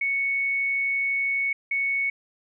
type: tone pair in turn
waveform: sine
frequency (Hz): 2217 / 2217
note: C#7 / C#7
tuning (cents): 0 / 0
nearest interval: unison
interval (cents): 0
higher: neither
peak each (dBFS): -22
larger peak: neither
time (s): 0.01-1.53 / 1.71-2.1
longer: first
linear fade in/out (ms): 5
effects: none